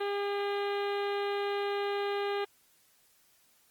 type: harmonic tone with a mistuned harmonic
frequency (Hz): 403.9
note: G#4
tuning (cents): -48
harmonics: 1 / 2 / 3 / 4 / 5 / 6 / 7 / 8 / 9 / 10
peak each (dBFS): -31 / -37 / -41 / -43 / -45 / -47 / -48 / -49 / -50 / -51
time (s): 0-2.45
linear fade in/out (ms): 10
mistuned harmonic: 7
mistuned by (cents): +22
effects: white hiss -66 dBFS RMS until 3.7 s + Opus 32 kbps